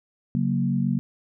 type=chord; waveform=sine; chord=F# major; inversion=second; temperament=equal; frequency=138.59 / 185 / 233.1 Hz; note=C#3 / F#3 / A#3; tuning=0 / 0 / 0 cents; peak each=-25 dBFS; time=0.35-0.99 s; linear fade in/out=0 ms; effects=none